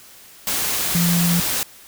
sine tone in noise, 172.3 Hz, F3, 23 cents flat, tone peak -16 dBFS, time 0.95-1.4 s, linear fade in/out 0 ms, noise white, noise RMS -22 dBFS, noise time 0.47-1.63 s, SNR +3 dB, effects white hiss -45 dBFS RMS until 1.87 s

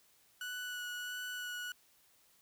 30% pulse tone with vibrato, 1474 Hz, F#6, 7 cents flat, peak -37 dBFS, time 0.41-1.72 s, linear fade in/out 2 ms, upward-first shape sine, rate 1.5 Hz, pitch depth 13 cents each way, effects white hiss -68 dBFS RMS until 2.41 s

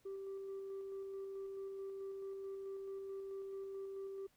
sine tone with tremolo, 390 Hz, G4, 9 cents flat, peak -40 dBFS, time 0.05-4.27 s, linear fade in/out 10 ms, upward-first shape square, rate 4.6 Hz, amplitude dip 25%, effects tanh soft clip ceiling -41 dBFS + pink hiss -74 dBFS RMS until 4.36 s

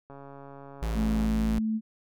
click train, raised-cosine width 1 ms, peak -32 dBFS, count 162, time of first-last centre 0.1-1.258 s, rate 139 Hz
square tone, 55.2 Hz, A1, 6 cents sharp, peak -28 dBFS, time 0.82-1.59 s, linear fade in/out 5 ms
sine tone with pitch glide, 217.4 to 219.4 Hz, A3 to A3, -21 to -5 cents, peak -25 dBFS, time 0.94-1.81 s, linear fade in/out 50 ms, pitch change +16 cents, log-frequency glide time 1.17-1.47 s
effects none

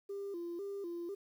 sine tone with vibrato, 370 Hz, F#4, in tune, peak -37 dBFS, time 0.09-1.15 s, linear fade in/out 10 ms, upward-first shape square, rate 2 Hz, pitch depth 130 cents each way, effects tanh soft clip ceiling -36 dBFS + 11-bit

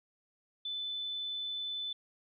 sine tone, 3509 Hz, A7, 5 cents flat, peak -35 dBFS, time 0.65-1.93 s, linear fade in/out 5 ms, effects none

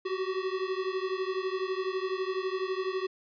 square beating tone pair, 371.7 / 383.7 Hz, F#4 / G4, +8 / -37 cents, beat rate 12 Hz, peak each -33 / -34 dBFS, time 0.05-3.07 s, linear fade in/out 10 ms, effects resampled to 11025 Hz

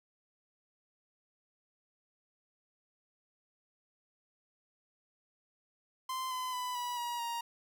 45% pulse tone with pitch steps, 1038 / 1017.2 / 996.9 / 976.9 / 957.4 / 938.2 Hz, C6 / C6 / B5 / B5 / A#5 / A#5, -14 / -49 / +16 / -19 / +46 / +11 cents, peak -35 dBFS, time 6.09-7.41 s, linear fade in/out 5 ms, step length 220 ms, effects none

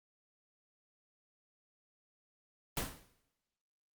pink noise with exponential decay, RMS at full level -31 dBFS, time 2.77-3.07 s, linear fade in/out 2 ms, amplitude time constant 65 ms, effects noise-tail reverb RT60 0.9 s tail -17 dB re dry + Opus 24 kbps

